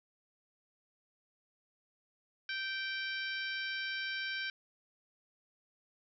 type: harmonic tone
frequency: 779 Hz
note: G5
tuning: 11 cents flat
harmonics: 2 / 3 / 4 / 5 / 6 / 7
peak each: -38 / -42 / -44 / -46 / -48 / -49 dBFS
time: 2.49-4.5 s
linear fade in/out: 2 ms
effects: none